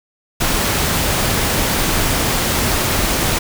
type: noise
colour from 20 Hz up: pink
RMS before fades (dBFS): -17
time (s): 0.4-3.39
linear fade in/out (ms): 10
effects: none